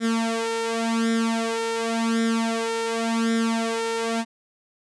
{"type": "tone with flanger", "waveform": "sawtooth", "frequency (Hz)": 227.8, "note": "A#3", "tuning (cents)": -40, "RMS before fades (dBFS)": -24, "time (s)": [0, 4.25], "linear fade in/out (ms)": 50, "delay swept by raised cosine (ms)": [0.55, 2.25], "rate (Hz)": 0.9, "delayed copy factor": 0.8, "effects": ["resampled to 22050 Hz"]}